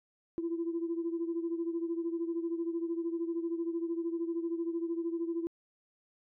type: beating tone pair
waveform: sine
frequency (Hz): 333.1 / 346.1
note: E4 / F4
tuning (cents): +18 / -16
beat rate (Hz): 13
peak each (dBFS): -32 / -37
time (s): 0.38-5.47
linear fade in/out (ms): 0
effects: tanh soft clip ceiling -25 dBFS